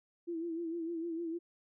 sine tone with vibrato, 333.6 Hz, E4, 21 cents sharp, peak -35 dBFS, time 0.27-1.39 s, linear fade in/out 20 ms, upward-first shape sine, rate 6.6 Hz, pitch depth 59 cents each way, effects none

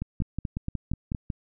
two click trains, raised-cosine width 5 ms, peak -17 / -17 dBFS, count 5 / 8, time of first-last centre 0.22-1.148 / 0.02-1.302 s, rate 4.31 / 5.46 Hz, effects none

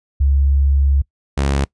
sine / sawtooth tone pair in turn, 69.3 / 69.3 Hz, C#2 / C#2, 0 / 0 cents, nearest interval unison, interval 0 cents, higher neither, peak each -11 dBFS, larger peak neither, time 0.2-1.02 / 1.37-1.65 s, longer first, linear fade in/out 10 ms, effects noise-tail reverb RT60 0.1 s tail -23 dB re dry + resampled to 22050 Hz

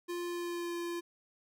square tone with pitch glide, 349.2 to 344.2 Hz, F4 to F4, 0 to -25 cents, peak -36 dBFS, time 0.08-1.01 s, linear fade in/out 20 ms, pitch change -25 cents, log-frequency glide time 0.26-0.76 s, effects none

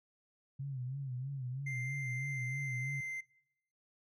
sine tone with vibrato, 132 Hz, C3, 16 cents sharp, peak -37 dBFS, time 0.59-3.01 s, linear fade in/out 10 ms, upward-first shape sine, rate 3.1 Hz, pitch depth 110 cents each way
triangle tone with pitch glide, 2093 to 2081 Hz, C7 to C7, 0 to -10 cents, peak -37 dBFS, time 1.66-3.21 s, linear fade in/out 10 ms, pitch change -10 cents, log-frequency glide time 1.9-2.86 s
effects noise-tail reverb RT60 0.8 s tail -21 dB re dry

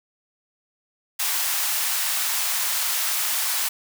white high-pass noise, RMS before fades -24 dBFS, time 1.19-3.69 s, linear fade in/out 10 ms, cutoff 740 Hz, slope 24 dB/octave, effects none

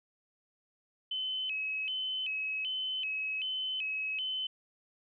sine tone with vibrato, 2794 Hz, F7, in tune, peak -32 dBFS, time 1.11-4.47 s, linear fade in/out 5 ms, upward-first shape square, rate 1.3 Hz, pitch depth 150 cents each way, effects none

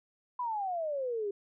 sine exponential sweep, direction down, 1011 to 392 Hz, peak -31 dBFS, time 0.39-1.31 s, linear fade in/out 5 ms, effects none

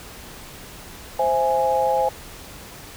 sine chord, C augmented, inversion none, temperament equal, 523.3 / 659.3 / 830.6 Hz, C5 / E5 / G#5, 0 / 0 / 0 cents, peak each -21 / -25 / -20 dBFS, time 1.19-2.09 s, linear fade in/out 5 ms, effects pink hiss -40 dBFS RMS until 2.96 s

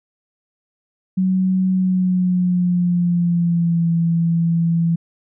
sine tone with pitch glide, 186.8 to 167.38 Hz, F#3 to E3, +17 to +27 cents, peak -14 dBFS, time 1.17-4.96 s, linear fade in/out 10 ms, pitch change -190 cents, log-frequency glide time 1.71-3.89 s, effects none

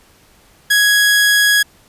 sawtooth tone, 1665 Hz, G#6, 4 cents sharp, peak -6 dBFS, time 0.7-1.63 s, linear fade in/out 10 ms, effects pink hiss -50 dBFS RMS until 1.88 s + resampled to 32000 Hz

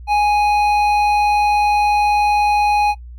sine tone with hard clipping, 830.6 Hz, G#5, in tune, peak -14 dBFS, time 0.07-2.95 s, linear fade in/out 50 ms, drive 9 dB, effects noise-tail reverb RT60 0.1 s tail -19 dB re dry + added 60 Hz sine -32 dBFS peak until 3.18 s

